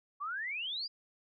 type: exponential sweep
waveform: sine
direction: up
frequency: 1108.7 to 4978 Hz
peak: -35 dBFS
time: 0.2-0.88 s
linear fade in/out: 20 ms
effects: none